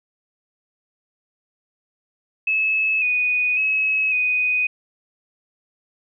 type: tone with pitch steps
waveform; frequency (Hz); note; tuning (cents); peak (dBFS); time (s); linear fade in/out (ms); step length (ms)
sine; 2594 / 2480 / 2568 / 2493; E7 / D#7 / E7 / D#7; -28 / -6 / -46 / +3; -17; 2.47-4.67; 5; 550
effects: none